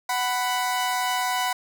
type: tone pair together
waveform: sawtooth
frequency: 743 / 991.8 Hz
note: F#5 / B5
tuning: +7 / +7 cents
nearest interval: perfect fourth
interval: 500 cents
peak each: -22 dBFS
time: 0.09-1.53 s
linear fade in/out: 5 ms
effects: none